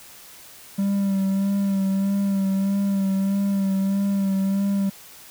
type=tone with vibrato; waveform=triangle; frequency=196 Hz; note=G3; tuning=in tune; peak=-17 dBFS; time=0.78-4.9 s; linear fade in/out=10 ms; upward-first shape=sine; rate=1.6 Hz; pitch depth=28 cents each way; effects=white hiss -45 dBFS RMS until 5.3 s